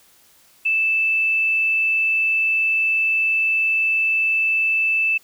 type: tone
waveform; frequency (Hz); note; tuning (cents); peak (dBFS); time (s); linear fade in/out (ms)
sine; 2637; E7; 0; -16; 0.65-5.18; 10
effects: white hiss -54 dBFS RMS until 5.23 s